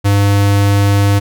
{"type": "tone", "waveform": "square", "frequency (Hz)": 100.6, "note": "G2", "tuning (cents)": 45, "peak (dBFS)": -9, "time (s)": [0.04, 1.2], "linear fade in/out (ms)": 20, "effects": []}